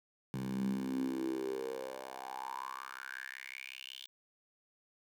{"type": "tone with high-pass filter sweep", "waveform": "10% pulse", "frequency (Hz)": 65.41, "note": "C2", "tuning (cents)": 0, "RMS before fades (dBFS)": -40, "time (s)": [0.34, 4.07], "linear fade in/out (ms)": 0, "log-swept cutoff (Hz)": [150, 3400], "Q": 7.6, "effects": []}